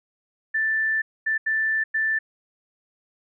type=tone bursts at uneven times; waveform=sine; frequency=1766 Hz; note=A6; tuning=6 cents sharp; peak=-20 dBFS; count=4; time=0.54-1.02 / 1.26-1.38 / 1.46-1.84 / 1.94-2.19 s; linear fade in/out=10 ms; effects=none